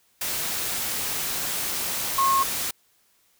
sine tone in noise, 1082 Hz, C#6, 42 cents flat, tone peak -18 dBFS, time 2.18-2.43 s, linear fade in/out 5 ms, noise white, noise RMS -28 dBFS, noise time 0.21-2.71 s, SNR +7 dB, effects white hiss -64 dBFS RMS until 3.39 s

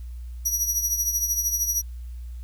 sawtooth tone with tremolo, 5800 Hz, F#8, 35 cents flat, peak -17 dBFS, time 0.45-1.82 s, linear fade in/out 10 ms, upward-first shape triangle, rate 13 Hz, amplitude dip 70%, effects added 60 Hz sine -33 dBFS peak until 2.43 s + white hiss -61 dBFS RMS until 2.43 s

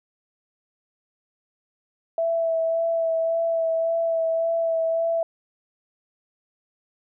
sine tone with vibrato, 659.3 Hz, E5, in tune, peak -20 dBFS, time 2.18-5.23 s, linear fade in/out 2 ms, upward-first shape sine, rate 1.8 Hz, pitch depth 17 cents each way, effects none

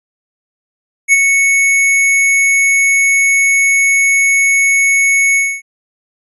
square tone with ADSR envelope, 2212 Hz, C#7, 4 cents flat, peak -4 dBFS, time 1.08-5.62 s, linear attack 49 ms, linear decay 25 ms, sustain -5 dB, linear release 260 ms, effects resampled to 32000 Hz

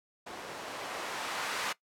violet noise with low-pass filter sweep, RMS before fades -38 dBFS, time 0.26-1.73 s, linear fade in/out 10 ms, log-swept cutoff 510 to 1200 Hz, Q 0.73, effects noise-tail reverb RT60 0.1 s tail -19 dB re dry

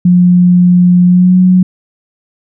sine tone with pitch glide, 178.3 to 183.42 Hz, F3 to F#3, +36 to -15 cents, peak -3 dBFS, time 0.05-1.63 s, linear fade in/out 5 ms, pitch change +49 cents, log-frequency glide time 1.06-1.37 s, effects none

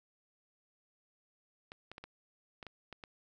clicks, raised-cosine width 0.3 ms, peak -30 dBFS, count 8, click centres 1.719 / 1.916 / 1.981 / 2.04 / 2.628 / 2.667 / 2.927 / 3.038 s, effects none

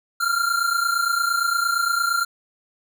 square tone pair together, 1368.2 / 1396.9 Hz, F6 / F6, -36 / 0 cents, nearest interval unison, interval 36 cents, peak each -24 / -22 dBFS, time 0.2-2.25 s, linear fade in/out 10 ms, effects none

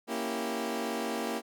20% pulse chord, A# diminished seventh, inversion none, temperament equal, 233.1 / 277.2 / 329.6 / 392 Hz, A#3 / C#4 / E4 / G4, 0 / 0 / 0 / 0 cents, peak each -30 / -34 / -33 / -33 dBFS, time 0.07-1.42 s, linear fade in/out 50 ms, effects none

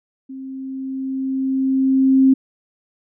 sine tone with level ramp, 265.6 Hz, C4, 26 cents sharp, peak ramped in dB -30 to -8 dBFS, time 0.29-2.34 s, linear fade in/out 10 ms, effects none

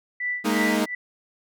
sine tone with tremolo, 1975.5 Hz, B6, in tune, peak -23 dBFS, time 0.2-0.95 s, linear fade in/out 5 ms, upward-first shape sine, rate 2.8 Hz, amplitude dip 95%
sawtooth chord, Ab suspended second, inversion none, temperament equal with one note detuned, 207.7 / 231.2 / 311.1 Hz, Ab3 / Bb3 / Eb4, 0 / -14 / 0 cents, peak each -21 dBFS, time 0.44-0.86 s, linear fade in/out 20 ms
effects none

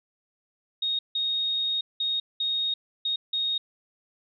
sine tone bursts at uneven times, 3729 Hz, A#7, in tune, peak -24 dBFS, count 6, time 0.82-0.99 / 1.15-1.81 / 2-2.2 / 2.4-2.74 / 3.05-3.16 / 3.33-3.58 s, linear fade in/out 5 ms, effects none

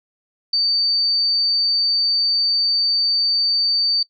sine tone, 4593 Hz, D8, 39 cents flat, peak -15 dBFS, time 0.53-4.03 s, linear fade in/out 5 ms, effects noise-tail reverb RT60 0.1 s tail -20 dB re dry

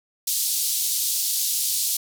white band-pass noise, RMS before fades -24 dBFS, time 0.27-1.97 s, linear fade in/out 5 ms, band 3800 to 15000 Hz, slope 24 dB/octave, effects none

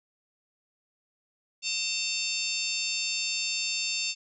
harmonic tone with a mistuned harmonic, 900 Hz, A5, 39 cents sharp, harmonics 3 / 4 / 5 / 6 / 7 / 8, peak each -32 / -36 / -34 / -36 / -39 / -37 dBFS, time 1.62-4.15 s, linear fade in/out 50 ms, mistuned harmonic 6, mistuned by -31 cents, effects none

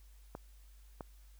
clicks, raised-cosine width 1 ms, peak -28 dBFS, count 2, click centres 0.351 / 1.008 s, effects added 50 Hz sine -55 dBFS peak until 1.39 s + white hiss -69 dBFS RMS until 1.39 s

